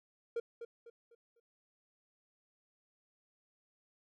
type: tone with echo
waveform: triangle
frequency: 466.2 Hz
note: A#4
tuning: in tune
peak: -31 dBFS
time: 0.36-0.4 s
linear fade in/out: 5 ms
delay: 250 ms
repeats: 4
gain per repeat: -9 dB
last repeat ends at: 1.4 s
effects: none